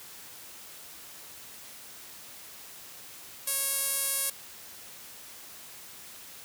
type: tone with band-pass filter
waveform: sawtooth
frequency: 549 Hz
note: C#5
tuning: 17 cents flat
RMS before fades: -30 dBFS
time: 3.47-4.3 s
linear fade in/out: 5 ms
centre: 11000 Hz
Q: 2.5
effects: white hiss -47 dBFS RMS until 6.44 s + high-pass 60 Hz 12 dB/octave